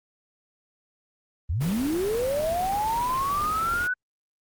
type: linear sweep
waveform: sine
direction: up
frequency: 65.41 to 1507 Hz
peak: -23 dBFS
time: 1.49-3.94 s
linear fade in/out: 10 ms
type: noise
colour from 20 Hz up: pink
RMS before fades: -35 dBFS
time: 1.6-3.88 s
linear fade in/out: 20 ms
effects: Opus 24 kbps